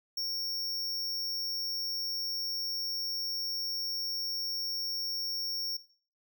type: tone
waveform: square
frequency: 5500 Hz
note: F8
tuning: 27 cents flat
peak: -32 dBFS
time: 0.17-5.77 s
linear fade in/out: 5 ms
effects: noise-tail reverb RT60 0.5 s tail -20 dB re dry